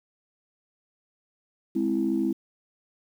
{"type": "chord", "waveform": "sine", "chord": "Ab augmented", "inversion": "none", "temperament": "equal", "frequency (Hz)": [207.7, 261.6, 329.6], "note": ["Ab3", "C4", "E4"], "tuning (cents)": [0, 0, 0], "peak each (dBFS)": [-28, -27, -25], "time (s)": [1.75, 2.33], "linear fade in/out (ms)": 10, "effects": ["tanh soft clip ceiling -14 dBFS", "9-bit"]}